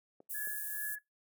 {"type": "clicks", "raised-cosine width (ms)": 2, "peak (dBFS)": -36, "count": 2, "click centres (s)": [0.204, 0.473]}
{"type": "high-pass noise", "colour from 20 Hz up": "pink", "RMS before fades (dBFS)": -40, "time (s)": [0.29, 0.96], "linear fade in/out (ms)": 20, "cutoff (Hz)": 11000, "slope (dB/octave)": 24}
{"type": "tone with tremolo", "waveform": "sine", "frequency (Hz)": 1698, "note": "G#6", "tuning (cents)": 38, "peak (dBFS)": -37, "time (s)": [0.34, 0.99], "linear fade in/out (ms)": 10, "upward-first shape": "triangle", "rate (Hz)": 2.4, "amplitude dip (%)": 80}
{"effects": ["noise-tail reverb RT60 0.2 s tail -24 dB re dry", "high-pass 400 Hz 12 dB/octave"]}